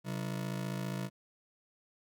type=ring-modulated tone; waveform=40% pulse; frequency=159.1 Hz; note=D#3; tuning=39 cents sharp; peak=-31 dBFS; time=0.04-1.1 s; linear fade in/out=50 ms; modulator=27.5 Hz; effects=none